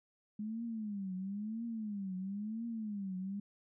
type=tone with vibrato; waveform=sine; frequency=207.7 Hz; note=G#3; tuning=in tune; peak=-37 dBFS; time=0.39-3.4 s; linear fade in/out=5 ms; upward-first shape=triangle; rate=0.99 Hz; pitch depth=220 cents each way; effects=none